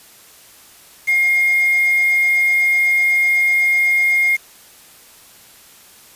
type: tone with quantisation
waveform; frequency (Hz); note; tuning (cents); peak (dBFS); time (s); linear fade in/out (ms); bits
sine; 2134; C7; +34; -12; 1.07-4.37; 20; 5
effects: white hiss -45 dBFS RMS until 6.15 s + resampled to 32000 Hz